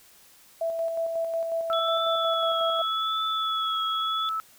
sine tone with tremolo, 661 Hz, E5, 5 cents sharp, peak -24 dBFS, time 0.61-2.82 s, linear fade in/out 5 ms, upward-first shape square, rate 5.5 Hz, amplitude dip 35%
sine tone with pitch glide, 1324 to 1308 Hz, E6 to E6, +7 to -14 cents, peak -26 dBFS, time 1.7-4.4 s, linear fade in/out 0 ms, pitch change -21 cents, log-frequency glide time 1.94-3.18 s
sine tone with vibrato, 3400 Hz, G#7, 40 cents sharp, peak -29 dBFS, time 1.73-4.29 s, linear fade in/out 0 ms, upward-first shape triangle, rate 0.83 Hz, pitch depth 45 cents each way
effects white hiss -55 dBFS RMS until 4.58 s

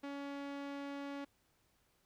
sawtooth tone with low-pass filter, 281.4 Hz, C#4, 26 cents sharp, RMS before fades -44 dBFS, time 0.03-1.25 s, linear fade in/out 10 ms, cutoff 3600 Hz, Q 0.65, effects pink hiss -75 dBFS RMS until 2.05 s

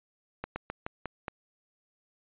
slowing click train, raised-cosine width 0.5 ms, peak -19 dBFS, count 6, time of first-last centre 0.44-1.282 s, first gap 120 ms, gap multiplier 1.17, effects resampled to 8000 Hz

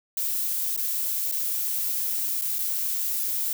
violet noise with dropouts, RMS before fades -27 dBFS, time 0.17-3.53 s, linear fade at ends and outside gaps 2 ms, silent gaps 0.764-0.775 / 1.315-1.322 / 2.413-2.419 / 2.585-2.589 s, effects none

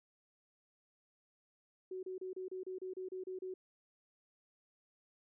sine tone bursts, 372.4 Hz, F#4, 11 cents sharp, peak -40 dBFS, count 11, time 1.91-3.54 s, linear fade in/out 5 ms, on 120 ms, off 31 ms, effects none

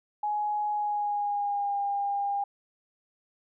sine tone with pitch glide, 837 to 804.8 Hz, G#5 to G5, +13 to +45 cents, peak -26 dBFS, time 0.23-2.44 s, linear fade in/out 5 ms, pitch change -68 cents, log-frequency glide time 0.71-1.78 s, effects none

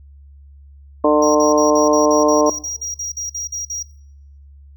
harmonic tone, 150 Hz, D3, 37 cents sharp, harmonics 2 / 3 / 4 / 5 / 6 / 7, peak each -16 / -16 / -15 / -25 / -23 / -19 dBFS, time 1.04-2.5 s, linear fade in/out 5 ms
triangle tone bursts, 5710 Hz, F8, 37 cents sharp, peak -22 dBFS, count 15, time 1.22-3.828 s, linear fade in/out 5 ms, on 130 ms, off 47 ms
effects noise-tail reverb RT60 0.7 s tail -19 dB re dry + added 70 Hz sine -40 dBFS peak until 4.76 s

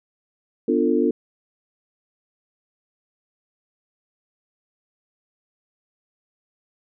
sine chord, B half-diminished seventh, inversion none, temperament equal with one note detuned, 246.9 / 293.7 / 349.2 / 448.5 Hz, B3 / D4 / F4 / A4, 0 / 0 / 0 / +33 cents, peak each -22 dBFS, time 0.68-1.11 s, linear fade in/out 5 ms, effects none

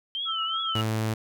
sine tone with vibrato, 3107 Hz, G7, 16 cents flat, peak -28 dBFS, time 0.15-0.81 s, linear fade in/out 0 ms, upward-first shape triangle, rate 2.7 Hz, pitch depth 150 cents each way
sine tone with tremolo, 1318.5 Hz, E6, in tune, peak -27 dBFS, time 0.25-0.85 s, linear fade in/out 50 ms, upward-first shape triangle, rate 7.3 Hz, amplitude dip 50%
sawtooth tone, 110 Hz, A2, in tune, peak -21 dBFS, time 0.75-1.14 s, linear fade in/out 5 ms
effects none

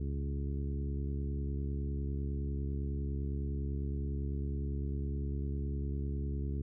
harmonic tone with a mistuned harmonic, 69.9 Hz, C#2, 15 cents sharp, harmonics 1 / 2 / 3 / 4 / 5 / 6, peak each -34 / -40 / -44 / -46 / -48 / -50 dBFS, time 0-6.62 s, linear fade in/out 5 ms, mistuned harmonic 1, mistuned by +45 cents, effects none

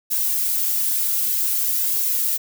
violet noise with flanger, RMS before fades -21 dBFS, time 0.1-2.38 s, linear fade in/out 20 ms, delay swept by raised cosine 1.8 to 4.5 ms, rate 0.54 Hz, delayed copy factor +0.85, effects none

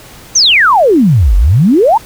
sine exponential two-way sweep, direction down then up, 6610 to 43.65 to 977 Hz, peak -4 dBFS, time 0.35-1.98 s, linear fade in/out 10 ms, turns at 1.36 s, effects pink hiss -35 dBFS RMS until 2.05 s

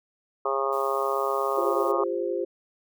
harmonic tone, 136.3 Hz, C#3, 29 cents flat, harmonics 3 / 4 / 5 / 6 / 7 / 8 / 9, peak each -29 / -30 / -33 / -35 / -35 / -30 / -30 dBFS, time 0.45-2.04 s, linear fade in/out 5 ms
blue noise, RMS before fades -48 dBFS, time 0.72-1.92 s, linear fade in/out 10 ms
sine chord, F suspended second, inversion none, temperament equal with one note detuned, 349.2 / 400 / 523.3 Hz, F4 / G4 / C5, 0 / +35 / 0 cents, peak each -29 / -30 / -30 dBFS, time 1.57-2.45 s, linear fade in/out 10 ms
effects none

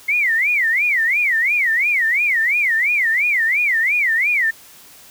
sine tone with vibrato, 2093 Hz, C7, in tune, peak -14 dBFS, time 0.08-4.51 s, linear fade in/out 10 ms, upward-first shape sine, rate 2.9 Hz, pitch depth 280 cents each way, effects white hiss -44 dBFS RMS until 5.1 s

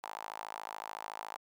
sawtooth tone with high-pass filter, 53.8 Hz, A1, 38 cents flat, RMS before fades -44 dBFS, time 0.03-1.37 s, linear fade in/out 10 ms, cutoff 870 Hz, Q 4.3, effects none

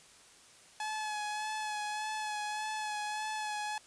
sawtooth tone with vibrato, 851 Hz, G#5, 42 cents sharp, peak -31 dBFS, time 0.8-3.78 s, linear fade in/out 2 ms, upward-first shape sine, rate 1.7 Hz, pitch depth 25 cents each way, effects white hiss -58 dBFS RMS until 3.86 s + resampled to 22050 Hz

